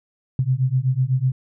sine beating tone pair, 125.8 / 133.8 Hz, B2 / C3, +32 / +39 cents, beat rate 8 Hz, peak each -20 / -20 dBFS, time 0.39-1.32 s, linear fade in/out 2 ms, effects none

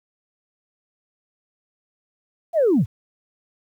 sine linear sweep, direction down, 705 to 76 Hz, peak -13 dBFS, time 2.53-2.86 s, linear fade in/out 50 ms, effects tanh soft clip ceiling -10 dBFS + 9-bit

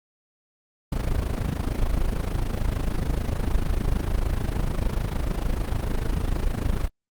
brown noise with amplitude modulation, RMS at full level -21 dBFS, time 0.92-6.88 s, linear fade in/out 5 ms, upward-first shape sine, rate 26.7 Hz, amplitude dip 75%, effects Opus 32 kbps

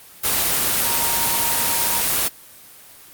sine tone in noise, 931 Hz, A#5, 2 cents flat, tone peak -27 dBFS, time 0.83-2.02 s, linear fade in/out 20 ms, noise white, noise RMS -19 dBFS, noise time 0.23-2.29 s, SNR -11 dB, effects white hiss -44 dBFS RMS until 3.13 s + Opus 24 kbps

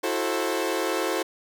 sawtooth chord, F# half-diminished seventh, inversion third, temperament equal with one note detuned, 329.6 / 370 / 440 / 530.2 Hz, E4 / F#4 / A4 / C5, 0 / 0 / 0 / +23 cents, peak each -26 dBFS, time 0.03-1.23 s, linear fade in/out 10 ms, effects none

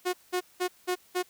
sawtooth tone bursts, 362.2 Hz, F#4, 37 cents flat, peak -22 dBFS, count 5, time 0.05-1.23 s, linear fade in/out 20 ms, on 84 ms, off 190 ms, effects white hiss -60 dBFS RMS until 1.29 s

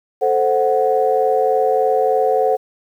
sine chord, F# diminished, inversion first, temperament equal, 440 / 523.3 / 740 Hz, A4 / C5 / F#5, 0 / 0 / 0 cents, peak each -17 dBFS, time 0.21-2.57 s, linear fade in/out 20 ms, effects tanh soft clip ceiling -3 dBFS + 8-bit

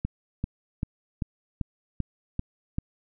click train, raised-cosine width 5 ms, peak -15 dBFS, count 8, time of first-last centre 0.05-2.784 s, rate 2.56 Hz, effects none

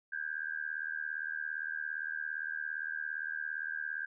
sine tone with amplitude modulation, 1596 Hz, G6, 31 cents sharp, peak -31 dBFS, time 0.12-4.06 s, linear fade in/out 10 ms, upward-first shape sine, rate 77.5 Hz, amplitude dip 95%, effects none

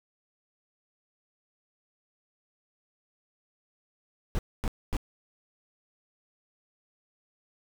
brown noise bursts, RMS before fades -27 dBFS, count 3, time 4.35-4.967 s, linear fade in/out 0 ms, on 39 ms, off 250 ms, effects none

